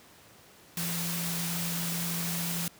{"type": "tone in noise", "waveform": "sine", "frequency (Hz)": 170.5, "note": "F3", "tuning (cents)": -41, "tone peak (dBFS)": -33, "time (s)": [0.77, 2.68], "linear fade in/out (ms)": 2, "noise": "white", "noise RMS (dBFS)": -34, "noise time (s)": [0.77, 2.68], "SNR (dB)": -2, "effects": ["pink hiss -55 dBFS RMS until 2.79 s", "high-pass 100 Hz 12 dB/octave"]}